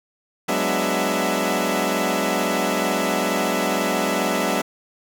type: tone cluster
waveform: 15% pulse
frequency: 185.9 / 208.1 / 249.1 / 296.1 / 663 Hz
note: F#3 / G#3 / B3 / D4 / E5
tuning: +8 / +4 / +15 / +14 / +10 cents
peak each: -20 dBFS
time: 0.48-4.62 s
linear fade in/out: 10 ms
effects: none